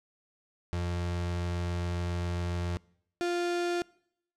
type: tone pair in turn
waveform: 35% pulse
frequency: 87.31 / 349.2 Hz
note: F2 / F4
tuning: 0 / 0 cents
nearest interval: 2 octaves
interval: 2400 cents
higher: second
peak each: -28 / -26 dBFS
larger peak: second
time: 0.73-2.77 / 3.21-3.82 s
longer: first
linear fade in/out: 0 ms
effects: noise-tail reverb RT60 0.7 s tail -24 dB re dry + low-pass 7000 Hz 12 dB/octave